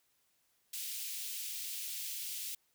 white high-pass noise, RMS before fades -41 dBFS, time 0.73-2.55 s, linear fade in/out 5 ms, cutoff 2500 Hz, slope 24 dB/octave, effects white hiss -75 dBFS RMS until 2.74 s

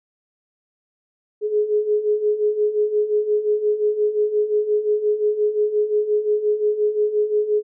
sine beating tone pair, 417.3 / 423 Hz, G#4 / G#4, +8 / +32 cents, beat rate 5.7 Hz, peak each -23 / -18 dBFS, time 1.41-7.63 s, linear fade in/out 50 ms, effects none

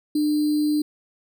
sine tone with sample-and-hold, 300 Hz, D4, 37 cents sharp, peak -18 dBFS, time 0.15-0.82 s, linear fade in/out 5 ms, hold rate 4410 Hz, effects none

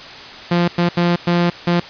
sawtooth tone bursts at uneven times, 173.6 Hz, F3, 10 cents flat, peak -9 dBFS, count 5, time 0.51-0.68 / 0.78-0.89 / 0.97-1.16 / 1.27-1.5 / 1.67-1.8 s, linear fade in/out 5 ms, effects white hiss -34 dBFS RMS until 1.89 s + resampled to 11025 Hz

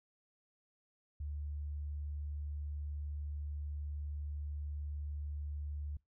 sine tone, 73.42 Hz, D2, in tune, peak -38 dBFS, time 1.2-5.97 s, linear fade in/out 5 ms, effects noise-tail reverb RT60 0.2 s tail -25 dB re dry

